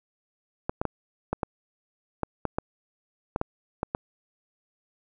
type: clicks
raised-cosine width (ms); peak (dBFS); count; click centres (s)
1; -12; 12; 0.695 / 0.815 / 0.853 / 1.33 / 1.432 / 2.233 / 2.453 / 2.585 / 3.361 / 3.414 / 3.831 / 3.949
effects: none